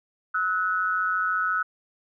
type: tone pair together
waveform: sine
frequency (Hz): 1294.2 / 1480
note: E6 / F#6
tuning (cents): -32 / 0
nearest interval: major second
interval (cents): 232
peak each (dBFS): -25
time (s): 0.34-1.63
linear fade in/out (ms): 10
effects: none